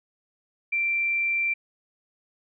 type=tone; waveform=sine; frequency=2354 Hz; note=D7; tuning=3 cents sharp; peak=-22 dBFS; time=0.72-1.54 s; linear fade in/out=10 ms; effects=none